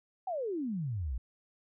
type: exponential sweep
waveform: sine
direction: down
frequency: 786 to 55 Hz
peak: -32 dBFS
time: 0.27-1.18 s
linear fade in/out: 5 ms
effects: none